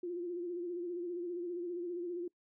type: tone with vibrato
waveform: sine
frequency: 350 Hz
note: F4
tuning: 4 cents sharp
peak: -36 dBFS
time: 0.03-2.28 s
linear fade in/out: 5 ms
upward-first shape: sine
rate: 15 Hz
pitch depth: 54 cents each way
effects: noise-tail reverb RT60 0.1 s tail -23 dB re dry